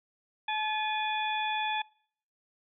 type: harmonic tone with a mistuned harmonic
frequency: 860 Hz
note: A5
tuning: 40 cents flat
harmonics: 1 / 2 / 3 / 4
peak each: -31 / -37 / -35 / -37 dBFS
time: 0.48-1.82 s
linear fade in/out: 5 ms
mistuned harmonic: 3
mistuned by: -80 cents
effects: noise-tail reverb RT60 0.6 s tail -25 dB re dry